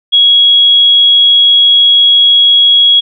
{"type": "tone", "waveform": "sine", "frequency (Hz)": 3322, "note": "G#7", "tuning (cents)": 0, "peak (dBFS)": -3, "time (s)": [0.12, 3.01], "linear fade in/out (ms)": 20, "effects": []}